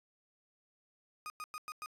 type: tone bursts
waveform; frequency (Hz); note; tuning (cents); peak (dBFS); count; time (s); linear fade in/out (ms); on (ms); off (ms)
35% pulse; 1238; D#6; -9; -39; 5; 1.26-1.86; 0; 40; 100
effects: resampled to 32000 Hz + 12-bit